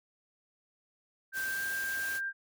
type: tone with pitch glide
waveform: sine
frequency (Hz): 1568 to 1587.1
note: G6 to G6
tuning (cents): 0 to +21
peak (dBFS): -32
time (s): 1.32-2.33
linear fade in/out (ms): 50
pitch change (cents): +21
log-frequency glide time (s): 1.45-1.64
type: noise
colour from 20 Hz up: white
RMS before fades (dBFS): -42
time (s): 1.33-2.21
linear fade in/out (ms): 50
effects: none